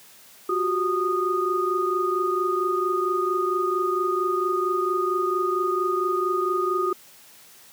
sine tone cluster, 361 / 385.4 / 1234 Hz, F#4 / G4 / D#6, -43 / -29 / -15 cents, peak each -25 / -28 / -24 dBFS, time 0.49-6.93 s, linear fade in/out 5 ms, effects white hiss -50 dBFS RMS until 7.72 s + high-pass 100 Hz 12 dB/octave

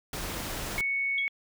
pink noise, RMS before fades -35 dBFS, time 0.13-0.81 s, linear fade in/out 2 ms
sine tone, 2217 Hz, C#7, in tune, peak -26 dBFS, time 0.78-1.28 s, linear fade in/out 0 ms
sine tone with exponential decay, 3322 Hz, G#7, in tune, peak -28 dBFS, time 1.18-1.29 s, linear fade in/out 2 ms, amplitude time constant 23 ms
effects none

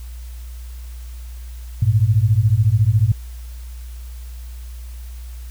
sine beating tone pair, 101.2 / 115.2 Hz, G#2 / A#2, -44 / -20 cents, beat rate 14 Hz, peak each -15 / -15 dBFS, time 1.82-3.12 s, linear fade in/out 5 ms, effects added 60 Hz sine -30 dBFS peak until 5.5 s + white hiss -48 dBFS RMS until 5.5 s

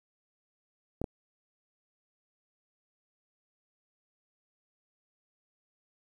clicks, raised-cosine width 2 ms, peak -19 dBFS, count 2, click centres 1.016 / 1.042 s, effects 9-bit

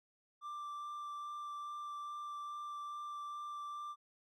triangle tone with vibrato, 1178 Hz, D6, 5 cents sharp, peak -40 dBFS, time 0.41-3.96 s, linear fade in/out 50 ms, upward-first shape sine, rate 2.4 Hz, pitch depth 8 cents each way, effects none

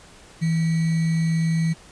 sine tone with sample-and-hold, 163.4 Hz, E3, 15 cents flat, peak -18 dBFS, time 0.41-1.74 s, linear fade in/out 20 ms, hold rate 2100 Hz, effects pink hiss -48 dBFS RMS until 1.91 s + resampled to 22050 Hz

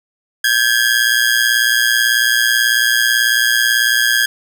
sawtooth ring-modulated tone, 1637 Hz, G#6, 25 cents flat, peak -5 dBFS, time 0.44-4.26 s, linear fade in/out 5 ms, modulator 59.1 Hz, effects none

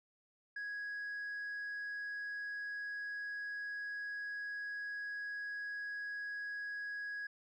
sine tone with tanh clipping, 1661.2 Hz, G#6, in tune, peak -40 dBFS, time 0.56-7.27 s, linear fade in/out 5 ms, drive 1 dB, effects none

